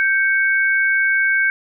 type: tone pair together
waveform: sine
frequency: 1565 / 2220 Hz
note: G6 / C#7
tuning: -3 / +2 cents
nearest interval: tritone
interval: 605 cents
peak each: -15 / -19 dBFS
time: 0-1.5 s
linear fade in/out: 0 ms
effects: none